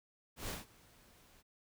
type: noise with ADSR envelope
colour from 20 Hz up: pink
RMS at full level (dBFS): -40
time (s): 0.36-1.43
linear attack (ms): 130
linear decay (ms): 160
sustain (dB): -24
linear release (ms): 30
effects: none